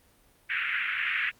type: band-pass noise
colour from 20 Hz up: pink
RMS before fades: -29 dBFS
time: 0.49-1.31 s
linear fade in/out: 20 ms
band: 1500 to 2700 Hz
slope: 48 dB/octave
effects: pink hiss -62 dBFS RMS until 1.39 s + Opus 32 kbps